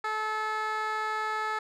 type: tone with band-pass filter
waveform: 15% pulse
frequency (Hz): 432.7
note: A4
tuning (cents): -29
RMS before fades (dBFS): -31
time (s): 0.04-1.59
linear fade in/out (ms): 5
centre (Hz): 1400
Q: 1.1
effects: none